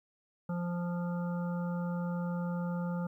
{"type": "harmonic tone", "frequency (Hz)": 174.61, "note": "F3", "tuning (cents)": 0, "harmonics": [1, 3, 5, 7, 8], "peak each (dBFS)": [-32, -42, -46, -49, -50], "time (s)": [0.49, 3.07], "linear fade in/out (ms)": 5, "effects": ["12-bit"]}